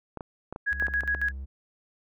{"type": "clicks", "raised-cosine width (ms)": 1, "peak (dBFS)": -22, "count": 8, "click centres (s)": [0.173, 0.208, 0.526, 0.561, 0.824, 0.883, 1.035, 1.149]}
{"type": "tone with tremolo", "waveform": "sine", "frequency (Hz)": 1661.2, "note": "G#6", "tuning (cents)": 0, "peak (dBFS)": -23, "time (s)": [0.66, 1.32], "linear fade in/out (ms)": 20, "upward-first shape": "square", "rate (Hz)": 7.2, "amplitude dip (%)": 75}
{"type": "tone with vibrato", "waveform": "triangle", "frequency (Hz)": 66.9, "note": "C2", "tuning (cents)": 39, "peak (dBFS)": -32, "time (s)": [0.71, 1.46], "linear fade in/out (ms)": 20, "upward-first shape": "triangle", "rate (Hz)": 3.1, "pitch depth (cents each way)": 19}
{"effects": []}